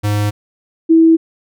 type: tone pair in turn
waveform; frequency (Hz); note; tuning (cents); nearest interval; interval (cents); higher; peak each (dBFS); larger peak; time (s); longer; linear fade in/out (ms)
square / sine; 103.83 / 325.9; G#2 / E4; 0 / -20; octave + minor sixth; 1980; second; -14 / -5; second; 0.03-0.31 / 0.89-1.17; neither; 20
effects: none